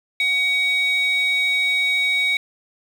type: tone pair together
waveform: sine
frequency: 2253 / 3787 Hz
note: C#7 / A#7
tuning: +28 / +27 cents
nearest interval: major sixth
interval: 899 cents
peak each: -16 / -22 dBFS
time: 0.2-2.37 s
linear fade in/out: 2 ms
effects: tanh soft clip ceiling -13 dBFS + 7-bit